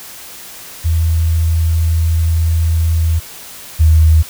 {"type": "tone pair in turn", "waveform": "sine", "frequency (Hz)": [81.7, 79.28], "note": ["E2", "D#2"], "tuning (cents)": [-15, 33], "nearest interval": "minor second", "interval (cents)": 52, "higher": "first", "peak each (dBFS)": [-10, -5], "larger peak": "second", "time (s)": [[0.84, 3.2], [3.79, 4.23]], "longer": "first", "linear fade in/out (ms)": 20, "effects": ["white hiss -33 dBFS RMS until 4.29 s"]}